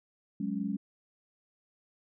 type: chord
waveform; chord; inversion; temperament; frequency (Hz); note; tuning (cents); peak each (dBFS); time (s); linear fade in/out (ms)
sine; F# suspended second; none; just; 185 / 208.1 / 277.5; F#3 / G#3 / C#4; 0 / +4 / +2; -36 / -33 / -36; 0.4-0.77; 5
effects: none